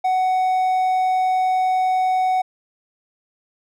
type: tone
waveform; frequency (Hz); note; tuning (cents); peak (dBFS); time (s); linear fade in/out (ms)
triangle; 745; F#5; +12; -14; 0.04-2.42; 10
effects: none